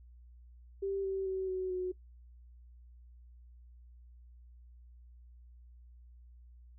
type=tone with pitch steps; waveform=sine; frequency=392 / 385.5 / 379.1 / 372.8 / 366.6 Hz; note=G4 / G4 / F#4 / F#4 / F#4; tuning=0 / -29 / +42 / +13 / -16 cents; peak=-32 dBFS; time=0.82-1.92 s; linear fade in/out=10 ms; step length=220 ms; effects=noise-tail reverb RT60 0.1 s tail -20 dB re dry + added 60 Hz sine -53 dBFS peak until 6.78 s